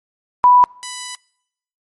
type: tone pair in turn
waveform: sine / 5% pulse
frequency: 987.8 / 992.4 Hz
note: B5 / B5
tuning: 0 / +8 cents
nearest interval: unison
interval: 8 cents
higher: second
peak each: -6 / -15 dBFS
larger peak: first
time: 0.44-0.64 / 0.83-1.15 s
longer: second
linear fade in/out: 0 ms
effects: noise-tail reverb RT60 0.8 s tail -26 dB re dry + MP3 48 kbps